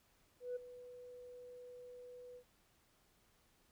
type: tone with ADSR envelope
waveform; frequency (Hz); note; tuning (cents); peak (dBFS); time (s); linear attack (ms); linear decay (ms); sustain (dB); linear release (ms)
sine; 493.9; B4; 0; -36; 0.4-2.44; 160; 13; -15; 75
effects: tanh soft clip ceiling -36 dBFS + pink hiss -73 dBFS RMS until 3.71 s